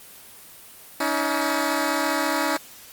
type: tone pair together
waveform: 10% pulse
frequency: 284 / 318.8 Hz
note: C#4 / D#4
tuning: +42 / +42 cents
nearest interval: major second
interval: 200 cents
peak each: -16 dBFS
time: 1-2.57 s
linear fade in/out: 5 ms
effects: white hiss -45 dBFS RMS until 2.92 s + Opus 24 kbps